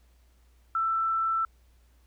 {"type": "tone with frequency modulation", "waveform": "sine", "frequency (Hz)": 1331, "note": "E6", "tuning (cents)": 16, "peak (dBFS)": -24, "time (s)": [0.75, 1.45], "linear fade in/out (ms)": 2, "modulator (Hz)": 25.3, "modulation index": 0.22, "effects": ["added 60 Hz sine -58 dBFS peak until 2.06 s", "pink hiss -69 dBFS RMS until 2.06 s"]}